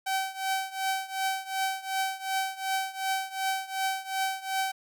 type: tone with tremolo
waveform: sawtooth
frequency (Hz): 768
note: G5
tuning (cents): -36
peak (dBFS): -21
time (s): 0.06-4.72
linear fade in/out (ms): 10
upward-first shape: triangle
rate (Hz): 2.7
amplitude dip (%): 90
effects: none